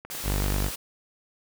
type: click train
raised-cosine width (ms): 0.5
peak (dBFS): -25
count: 11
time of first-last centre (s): 0.05-0.555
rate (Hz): 19.8
type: high-pass noise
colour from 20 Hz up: white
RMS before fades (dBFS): -35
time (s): 0.1-0.76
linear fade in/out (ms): 10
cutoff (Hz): 110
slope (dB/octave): 12
type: tone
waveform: sawtooth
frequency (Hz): 49.55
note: G1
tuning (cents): +19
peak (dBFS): -20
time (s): 0.23-0.71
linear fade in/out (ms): 50
effects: none